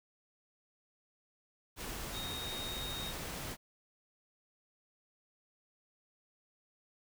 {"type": "tone in noise", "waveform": "sine", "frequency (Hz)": 3729, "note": "A#7", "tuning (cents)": 0, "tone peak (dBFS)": -41, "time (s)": [2.12, 3.14], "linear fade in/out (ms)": 50, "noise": "pink", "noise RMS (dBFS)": -42, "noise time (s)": [1.76, 3.57], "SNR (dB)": -2, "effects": []}